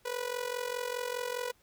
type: tone with amplitude modulation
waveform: sawtooth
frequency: 491.3 Hz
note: B4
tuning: 9 cents flat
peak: -26 dBFS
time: 0.05-1.52 s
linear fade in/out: 10 ms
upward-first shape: sine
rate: 44.9 Hz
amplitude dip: 80%
effects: pink hiss -67 dBFS RMS until 1.62 s